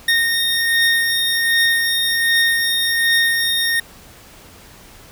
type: beating tone pair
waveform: 25% pulse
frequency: 1846 / 1847.3 Hz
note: A#6 / A#6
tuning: -17 / -16 cents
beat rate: 1.3 Hz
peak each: -12 / -18 dBFS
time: 0.08-3.8 s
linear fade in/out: 5 ms
effects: pink hiss -43 dBFS RMS until 5.11 s

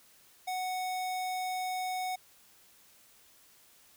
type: tone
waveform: square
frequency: 740 Hz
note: F#5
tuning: in tune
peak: -33 dBFS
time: 0.47-2.16 s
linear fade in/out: 10 ms
effects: white hiss -61 dBFS RMS until 3.96 s

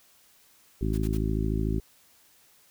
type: harmonic tone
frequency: 53.5 Hz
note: A1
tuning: 48 cents flat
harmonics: 1 / 2 / 3 / 4 / 5 / 6 / 7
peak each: -28 / -31 / -33 / -34 / -35 / -36 / -36 dBFS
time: 0.81-1.8 s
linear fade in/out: 5 ms
type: noise bursts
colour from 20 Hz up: white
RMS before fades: -45 dBFS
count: 3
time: 0.93-1.175 s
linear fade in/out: 5 ms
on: 47 ms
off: 52 ms
effects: white hiss -60 dBFS RMS until 2.7 s

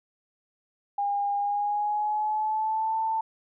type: tone with pitch glide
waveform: sine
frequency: 810 to 888.4 Hz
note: G#5 to A5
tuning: -43 to +16 cents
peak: -24 dBFS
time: 0.98-3.21 s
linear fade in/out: 5 ms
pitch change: +159 cents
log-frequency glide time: 1.37-2.97 s
effects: none

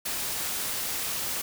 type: noise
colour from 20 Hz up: white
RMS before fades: -31 dBFS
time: 0.05-1.42 s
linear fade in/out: 10 ms
effects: none

